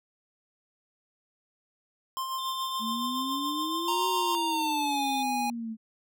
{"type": "tone with tremolo", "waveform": "square", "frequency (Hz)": 1051, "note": "C6", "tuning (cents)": 7, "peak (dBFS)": -30, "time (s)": [2.17, 4.35], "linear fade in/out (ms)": 0, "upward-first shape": "sine", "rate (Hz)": 7.1, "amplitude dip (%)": 40}
{"type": "tone with vibrato", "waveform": "triangle", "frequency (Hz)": 3573, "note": "A7", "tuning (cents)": 26, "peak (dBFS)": -35, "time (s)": [2.38, 5.23], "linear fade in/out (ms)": 10, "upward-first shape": "sine", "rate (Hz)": 18, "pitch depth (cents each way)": 14}
{"type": "exponential two-way sweep", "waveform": "sine", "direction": "up then down", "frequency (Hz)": [218.8, 374.4, 218.8], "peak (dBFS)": -32, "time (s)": [2.79, 5.77], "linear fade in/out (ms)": 50, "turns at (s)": 4.08}
{"type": "tone with pitch glide", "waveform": "square", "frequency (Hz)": [932.3, 825.8], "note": ["A#5", "G#5"], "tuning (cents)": [0, -10], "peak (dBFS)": -28, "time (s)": [3.88, 5.5], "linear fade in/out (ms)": 2, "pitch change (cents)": -210, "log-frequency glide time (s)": [4.48, 5.05]}
{"effects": []}